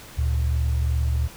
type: tone pair together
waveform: sine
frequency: 72.76 / 115.5 Hz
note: D2 / A#2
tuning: -16 / -16 cents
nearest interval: minor sixth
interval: 800 cents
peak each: -20 / -27 dBFS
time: 0.17-1.28 s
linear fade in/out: 20 ms
effects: pink hiss -43 dBFS RMS until 1.36 s